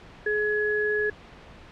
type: tone pair together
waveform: sine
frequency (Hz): 422 / 1688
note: G#4 / G#6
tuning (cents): +28 / +28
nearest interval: 2 octaves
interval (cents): 2400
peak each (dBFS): -25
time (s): 0.26-1.1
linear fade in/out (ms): 5
effects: pink hiss -47 dBFS RMS until 1.71 s + low-pass 3000 Hz 12 dB/octave